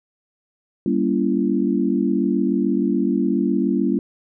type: chord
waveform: sine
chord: G diminished seventh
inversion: none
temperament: just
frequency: 196 / 235.2 / 282.2 / 338.7 Hz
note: G3 / Bb3 / Db4 / Fb4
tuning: 0 / +16 / +31 / +47 cents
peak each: -22 / -22 / -22 / -23 dBFS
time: 0.86-3.99 s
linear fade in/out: 2 ms
effects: none